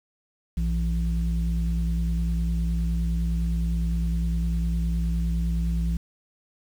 sine tone pair together, 59.56 / 168.9 Hz, A#1 / E3, +38 / +42 cents, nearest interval octave + tritone, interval 1804 cents, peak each -22 / -26 dBFS, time 0.57-5.97 s, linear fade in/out 5 ms, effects tanh soft clip ceiling -17 dBFS + 8-bit

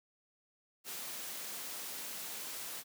white high-pass noise, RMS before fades -43 dBFS, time 0.84-2.84 s, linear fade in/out 50 ms, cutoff 170 Hz, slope 12 dB/octave, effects none

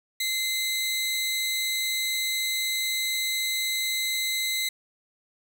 sawtooth tone pair together, 2072 / 3909 Hz, C7 / B7, -17 / -19 cents, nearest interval major seventh, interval 1098 cents, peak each -25 dBFS, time 0.2-4.69 s, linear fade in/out 5 ms, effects none

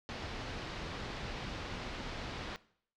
pink low-pass noise, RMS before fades -42 dBFS, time 0.09-2.56 s, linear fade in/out 0 ms, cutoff 4800 Hz, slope 24 dB/octave, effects noise-tail reverb RT60 0.6 s tail -19 dB re dry

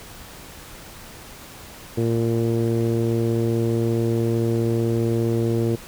sawtooth tone with low-pass filter, 115.3 Hz, A#2, 19 cents flat, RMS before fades -21 dBFS, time 1.97-5.76 s, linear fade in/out 10 ms, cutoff 410 Hz, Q 3.6, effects pink hiss -41 dBFS RMS until 5.87 s

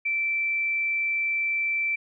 sine tone, 2334 Hz, D7, 11 cents flat, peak -23 dBFS, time 0.05-1.96 s, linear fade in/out 10 ms, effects none

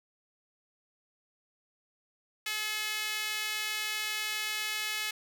sawtooth tone with high-pass filter, 427.6 Hz, A4, 49 cents flat, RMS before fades -34 dBFS, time 2.46-5.11 s, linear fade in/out 5 ms, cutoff 2300 Hz, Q 1.5, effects none

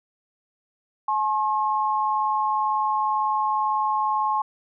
sine tone pair together, 854 / 1076 Hz, G#5 / C6, +48 / +48 cents, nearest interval major third, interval 400 cents, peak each -23 dBFS, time 1.08-4.42 s, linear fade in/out 5 ms, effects none

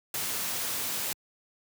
white noise, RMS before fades -32 dBFS, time 0.14-1.13 s, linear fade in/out 2 ms, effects high-pass 80 Hz 12 dB/octave

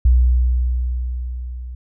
sine tone with level ramp, 61.74 Hz, B1, in tune, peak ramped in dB -8 to -28 dBFS, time 0.05-1.75 s, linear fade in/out 5 ms, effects none

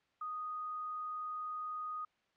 sine tone, 1242 Hz, D#6, 3 cents flat, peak -38 dBFS, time 0.21-2.05 s, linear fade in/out 5 ms, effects white hiss -75 dBFS RMS until 2.36 s + low-pass 3000 Hz 12 dB/octave

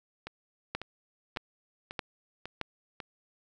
two click trains, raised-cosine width 0.3 ms, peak -16 / -23 dBFS, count 4 / 6, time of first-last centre 0.75-2.613 / 0.27-3.002 s, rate 1.61 / 1.83 Hz, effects none

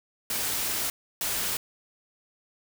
white noise bursts at uneven times, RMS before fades -29 dBFS, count 2, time 0.3-0.9 / 1.21-1.57 s, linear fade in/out 2 ms, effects none

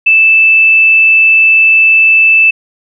sine tone, 2637 Hz, E7, in tune, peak -3 dBFS, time 0.06-2.51 s, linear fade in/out 10 ms, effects none

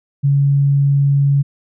sine tone, 140.4 Hz, C#3, 22 cents sharp, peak -10 dBFS, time 0.23-1.43 s, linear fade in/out 20 ms, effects none

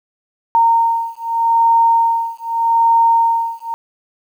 sine beating tone pair, 920 / 920.82 Hz, A#5 / A#5, -23 / -22 cents, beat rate 0.82 Hz, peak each -14 dBFS, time 0.55-3.74 s, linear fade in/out 0 ms, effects 8-bit

